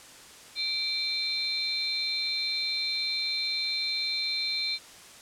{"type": "tone cluster", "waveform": "sine", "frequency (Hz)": [2336, 3645, 4129], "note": ["D7", "A#7", "C8"], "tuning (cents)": [-10, -40, -24], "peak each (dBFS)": [-34, -34, -29], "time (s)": [0.55, 4.79], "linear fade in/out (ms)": 50, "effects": ["white hiss -49 dBFS RMS until 5.21 s", "low-pass 9000 Hz 12 dB/octave"]}